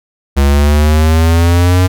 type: exponential sweep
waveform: square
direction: up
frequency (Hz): 68.8 to 92.5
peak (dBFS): -7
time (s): 0.36-1.88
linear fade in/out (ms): 20
effects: none